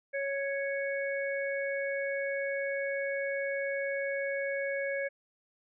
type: harmonic tone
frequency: 554.4 Hz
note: C#5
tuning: in tune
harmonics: 1 / 3 / 4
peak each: -32 / -37 / -38 dBFS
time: 0.13-5.09 s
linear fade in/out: 20 ms
effects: none